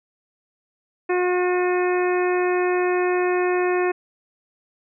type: harmonic tone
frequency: 360.5 Hz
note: F#4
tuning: 45 cents flat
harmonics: 1 / 2 / 3 / 4 / 5 / 6 / 7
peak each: -19 / -27 / -30 / -34 / -30 / -37 / -33 dBFS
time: 1.09-3.92 s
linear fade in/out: 10 ms
effects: none